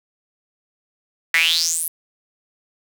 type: tone with high-pass filter sweep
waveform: sawtooth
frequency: 164.81 Hz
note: E3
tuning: in tune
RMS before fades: -19 dBFS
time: 1.34-1.88 s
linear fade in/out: 2 ms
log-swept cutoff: 1900 to 12000 Hz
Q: 8.2
effects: none